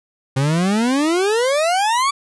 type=exponential sweep; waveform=40% pulse; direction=up; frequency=130 to 1162 Hz; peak=-14 dBFS; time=0.36-2.11 s; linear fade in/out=10 ms; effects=resampled to 24000 Hz

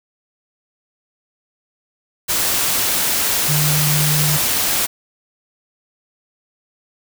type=tone in noise; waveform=sine; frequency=150 Hz; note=D3; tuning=37 cents sharp; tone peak=-17 dBFS; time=3.48-4.38 s; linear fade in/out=20 ms; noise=white; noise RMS=-18 dBFS; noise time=2.28-4.87 s; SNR=-2 dB; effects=none

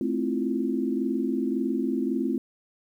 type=chord; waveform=sine; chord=F major seventh; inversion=first; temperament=just; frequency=218.3 / 261.9 / 327.4 / 349.2 Hz; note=A3 / C4 / E4 / F4; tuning=-13 / +2 / -12 / 0 cents; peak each=-30 / -27 / -31 / -31 dBFS; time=0.01-2.38 s; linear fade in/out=2 ms; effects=10-bit

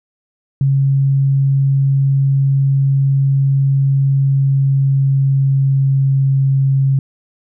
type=tone with pitch glide; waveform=sine; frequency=137 to 135.74 Hz; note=C#3 to C#3; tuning=-20 to -36 cents; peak=-10 dBFS; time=0.61-6.99 s; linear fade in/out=2 ms; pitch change=-16 cents; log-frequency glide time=4.11-6.45 s; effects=none

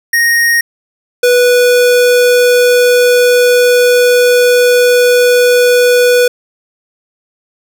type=tone pair in turn; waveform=square; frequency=1864.7 / 491.2 Hz; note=A#6 / B4; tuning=0 / -9 cents; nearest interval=octave + major seventh; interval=2309 cents; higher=first; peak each=-8 / -6 dBFS; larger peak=second; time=0.13-0.61 / 1.23-6.28 s; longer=second; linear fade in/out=5 ms; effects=7-bit

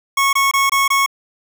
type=tone bursts; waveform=25% pulse; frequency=1100 Hz; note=C#6; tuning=14 cents flat; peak=-9 dBFS; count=5; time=0.17-1.062 s; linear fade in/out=5 ms; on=160 ms; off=23 ms; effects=none

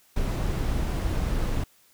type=noise; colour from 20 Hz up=brown; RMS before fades=-26 dBFS; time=0.16-1.64 s; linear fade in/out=5 ms; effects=white hiss -60 dBFS RMS until 1.93 s

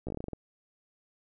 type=slowing click train; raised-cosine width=2 ms; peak=-23 dBFS; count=10; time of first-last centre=0.07-0.333 s; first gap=15 ms; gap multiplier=1.16; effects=none

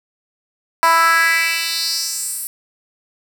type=tone with high-pass filter sweep; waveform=10% pulse; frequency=330 Hz; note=E4; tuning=2 cents sharp; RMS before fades=-17 dBFS; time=0.83-2.47 s; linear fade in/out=0 ms; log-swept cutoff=920 to 11000 Hz; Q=3.1; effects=7-bit

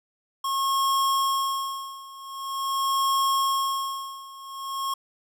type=tone with tremolo; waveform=square; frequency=1086 Hz; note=C#6; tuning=36 cents flat; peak=-21 dBFS; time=0.44-4.94 s; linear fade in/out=5 ms; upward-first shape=sine; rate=0.45 Hz; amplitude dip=90%; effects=none

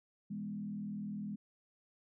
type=tone with frequency modulation; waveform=sine; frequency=205.1 Hz; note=G#3; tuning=21 cents flat; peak=-38 dBFS; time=0.3-1.36 s; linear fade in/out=10 ms; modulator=39.9 Hz; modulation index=0.81; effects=none

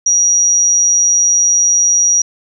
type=tone; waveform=sine; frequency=5760 Hz; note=F#8; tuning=47 cents flat; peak=-8 dBFS; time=0.06-2.22 s; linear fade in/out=5 ms; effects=none

